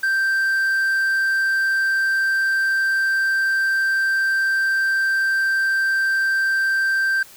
triangle tone, 1568 Hz, G6, in tune, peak -15 dBFS, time 0.03-7.23 s, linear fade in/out 5 ms, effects white hiss -45 dBFS RMS until 7.36 s

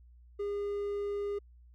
triangle tone, 406.8 Hz, G#4, 36 cents flat, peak -30 dBFS, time 0.39-1.39 s, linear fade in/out 10 ms, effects added 60 Hz sine -54 dBFS peak until 1.74 s

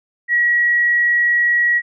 sine tone, 1915 Hz, A#6, 46 cents sharp, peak -12 dBFS, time 0.28-1.82 s, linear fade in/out 50 ms, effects none

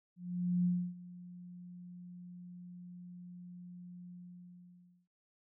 sine tone with ADSR envelope, 177.7 Hz, F3, 30 cents sharp, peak -27 dBFS, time 0.16-5.08 s, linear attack 490 ms, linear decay 290 ms, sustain -20 dB, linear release 970 ms, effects none

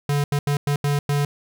square tone bursts at uneven times, 144 Hz, D3, 34 cents flat, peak -19 dBFS, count 6, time 0.09-0.24 / 0.32-0.39 / 0.47-0.57 / 0.67-0.76 / 0.84-0.99 / 1.09-1.25 s, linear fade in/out 2 ms, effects none

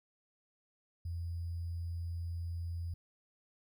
sine tone with sample-and-hold, 85 Hz, F2, 46 cents flat, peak -36 dBFS, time 1.05-2.94 s, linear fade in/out 5 ms, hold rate 4900 Hz, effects none

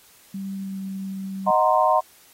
sine tone with pitch glide, 194.7 to 192.8 Hz, G3 to G3, -12 to -28 cents, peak -28 dBFS, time 0.34-1.51 s, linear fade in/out 5 ms, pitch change -16 cents, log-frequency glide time 0.57-0.76 s
sine chord, C half-diminished seventh, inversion first, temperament equal, 622.3 / 740 / 932.3 / 1046.5 Hz, Eb5 / Gb5 / Bb5 / C6, 0 / 0 / 0 / 0 cents, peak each -21 dBFS, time 1.46-2.01 s, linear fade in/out 20 ms
effects white hiss -53 dBFS RMS until 2.33 s + AAC 48 kbps

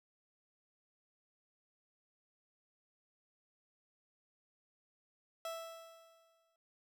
30% pulse tone with exponential decay, 659.3 Hz, E5, in tune, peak -36 dBFS, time 5.45-6.56 s, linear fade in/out 2 ms, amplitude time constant 240 ms, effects none

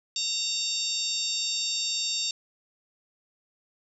harmonic tone with a mistuned harmonic, 921 Hz, A#5, 21 cents flat, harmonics 3 / 4 / 5 / 6 / 7 / 8, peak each -38 / -31 / -33 / -33 / -39 / -34 dBFS, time 0.16-2.31 s, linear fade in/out 2 ms, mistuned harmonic 7, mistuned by -84 cents, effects none

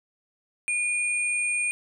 sine tone pair together, 2441 / 8709 Hz, D#7 / C#9, -34 / -32 cents, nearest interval octave + minor seventh, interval 2202 cents, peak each -24 / -31 dBFS, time 0.68-1.71 s, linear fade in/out 0 ms, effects none

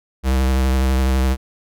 square tone with vibrato, 65.41 Hz, C2, in tune, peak -15 dBFS, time 0.23-1.37 s, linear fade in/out 50 ms, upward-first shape sine, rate 12 Hz, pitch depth 30 cents each way, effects none

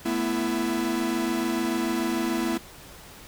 45% pulse chord, A suspended second, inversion none, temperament equal with one note detuned, 220 / 246.9 / 333.1 Hz, A3 / B3 / E4, 0 / 0 / +18 cents, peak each -31 / -29 / -27 dBFS, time 0.05-2.58 s, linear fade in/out 10 ms, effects pink hiss -46 dBFS RMS until 3.27 s

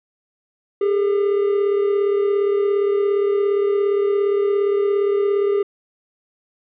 triangle tone pair together, 402.2 / 439.5 Hz, G4 / A4, +44 / -2 cents, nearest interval major second, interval 154 cents, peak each -14 / -23 dBFS, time 0.81-5.63 s, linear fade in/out 5 ms, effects resampled to 8000 Hz

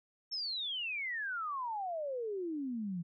sine exponential sweep, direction down, 5470 to 164.81 Hz, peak -35 dBFS, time 0.31-3.03 s, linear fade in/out 20 ms, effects none

